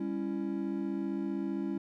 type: chord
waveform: triangle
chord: C# diminished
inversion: second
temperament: just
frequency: 199.57 / 277.2 / 332.6 Hz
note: G3 / C#4 / E4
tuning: +31 / 0 / +16 cents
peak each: -34 dBFS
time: 0-1.78 s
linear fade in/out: 5 ms
effects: none